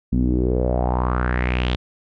sawtooth tone with low-pass filter sweep, 61.74 Hz, B1, in tune, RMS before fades -20 dBFS, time 0.12-1.76 s, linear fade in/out 10 ms, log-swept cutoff 220 to 3600 Hz, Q 4.5, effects none

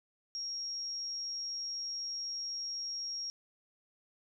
sine tone, 5588 Hz, F8, in tune, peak -36 dBFS, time 0.35-3.3 s, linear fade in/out 0 ms, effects none

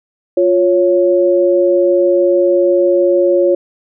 sine tone pair together, 351.9 / 554.4 Hz, F4 / C#5, +13 / 0 cents, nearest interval minor sixth, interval 787 cents, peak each -11 dBFS, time 0.37-3.55 s, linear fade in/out 5 ms, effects none

